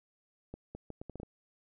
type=accelerating click train; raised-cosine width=2 ms; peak=-29 dBFS; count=8; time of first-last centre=0.54-1.232 s; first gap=210 ms; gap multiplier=0.73; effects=none